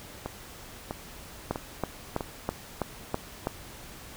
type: two click trains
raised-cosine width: 1 ms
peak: -18 / -13 dBFS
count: 4 / 7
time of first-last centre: 0.26-2.208 / 1.51-3.471 s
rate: 1.54 / 3.06 Hz
effects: pink hiss -46 dBFS RMS until 4.16 s